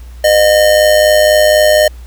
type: tone with amplitude modulation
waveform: square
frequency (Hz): 610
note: D#5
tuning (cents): -34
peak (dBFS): -4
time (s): 0.24-1.88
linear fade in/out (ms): 5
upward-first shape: sine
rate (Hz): 104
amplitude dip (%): 55
effects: added 60 Hz sine -28 dBFS peak until 2.06 s + pink hiss -45 dBFS RMS until 2.06 s